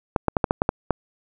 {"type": "clicks", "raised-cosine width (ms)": 1, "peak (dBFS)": -4, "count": 8, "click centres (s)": [0.162, 0.283, 0.368, 0.442, 0.509, 0.619, 0.691, 0.907], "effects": []}